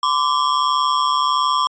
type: ring-modulated tone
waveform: square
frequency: 1093 Hz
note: C#6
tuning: 25 cents flat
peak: -13 dBFS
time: 0.03-1.67 s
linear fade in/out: 0 ms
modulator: 70.7 Hz
effects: resampled to 16000 Hz